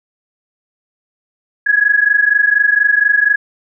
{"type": "tone pair together", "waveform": "sine", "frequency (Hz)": [1661.2, 1685.4], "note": ["G#6", "G#6"], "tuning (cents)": [0, 25], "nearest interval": "unison", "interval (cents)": 25, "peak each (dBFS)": -12, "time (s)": [1.66, 3.36], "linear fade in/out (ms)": 10, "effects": []}